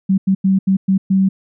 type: tone bursts at uneven times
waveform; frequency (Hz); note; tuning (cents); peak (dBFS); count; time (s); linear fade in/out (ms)
sine; 191.8; G3; -37; -10; 6; 0.09-0.18 / 0.27-0.35 / 0.44-0.59 / 0.67-0.77 / 0.88-0.98 / 1.1-1.29; 10
effects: none